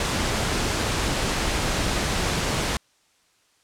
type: noise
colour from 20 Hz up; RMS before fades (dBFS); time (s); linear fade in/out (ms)
pink; -24; 0-2.77; 2
effects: white hiss -63 dBFS RMS until 3.63 s + low-pass 8000 Hz 12 dB/octave